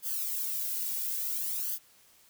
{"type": "noise with flanger", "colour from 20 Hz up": "violet", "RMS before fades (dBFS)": -33, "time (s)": [0.02, 1.79], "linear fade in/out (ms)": 50, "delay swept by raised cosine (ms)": [0.62, 2.12], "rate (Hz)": 0.57, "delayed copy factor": 0.9, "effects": ["white hiss -61 dBFS RMS until 2.29 s"]}